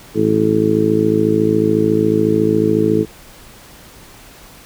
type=harmonic tone; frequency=54 Hz; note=A1; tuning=32 cents flat; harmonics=2 / 3 / 4 / 5 / 6 / 7 / 8; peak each=-23 / -22 / -19 / -26 / -16 / -23 / -16 dBFS; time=0.14-3.06 s; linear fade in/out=50 ms; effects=pink hiss -41 dBFS RMS until 4.65 s